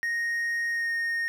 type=tone with pitch glide; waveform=triangle; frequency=1864.7 to 1849.7 Hz; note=A#6 to A#6; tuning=0 to -14 cents; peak=-24 dBFS; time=0.03-1.28 s; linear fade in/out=0 ms; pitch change=-14 cents; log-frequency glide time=0.7-0.91 s; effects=none